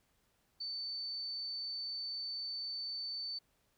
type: tone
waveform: sine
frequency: 4532 Hz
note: C#8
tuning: 37 cents sharp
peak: -38 dBFS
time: 0.6-3.39 s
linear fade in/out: 10 ms
effects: pink hiss -75 dBFS RMS until 3.77 s